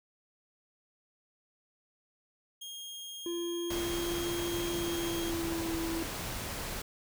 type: tone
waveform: sawtooth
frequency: 3243 Hz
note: G#7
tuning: 42 cents flat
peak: -38 dBFS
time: 2.61-5.31 s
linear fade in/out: 10 ms
type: tone with pitch glide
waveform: triangle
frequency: 343.5 to 330.1 Hz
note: F4 to E4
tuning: -29 to +2 cents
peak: -31 dBFS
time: 3.26-6.03 s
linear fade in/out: 2 ms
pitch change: -69 cents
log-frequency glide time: 4.71-5.68 s
type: noise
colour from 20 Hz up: pink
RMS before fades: -38 dBFS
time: 3.7-6.82 s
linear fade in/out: 5 ms
effects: none